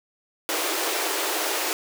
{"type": "high-pass noise", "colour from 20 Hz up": "pink", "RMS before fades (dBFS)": -26, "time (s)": [0.49, 1.73], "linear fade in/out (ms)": 0, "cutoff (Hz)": 310, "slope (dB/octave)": 96, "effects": []}